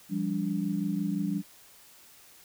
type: tone cluster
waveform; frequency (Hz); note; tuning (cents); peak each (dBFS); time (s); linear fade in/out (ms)
sine; 173.6 / 199.5 / 290.1; F3 / G3 / D4; -10 / +31 / -21; -32 / -30 / -33; 0.09-1.43; 50
effects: white hiss -55 dBFS RMS until 2.44 s